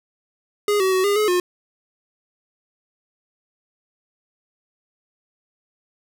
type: tone with pitch steps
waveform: square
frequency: 413.3 / 378.4 / 374 / 405.7 / 425.2 / 358.4 Hz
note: G#4 / F#4 / F#4 / G#4 / G#4 / F4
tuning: -8 / +39 / +19 / -41 / +41 / +45 cents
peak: -17 dBFS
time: 0.68-1.4 s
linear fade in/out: 2 ms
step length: 120 ms
effects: none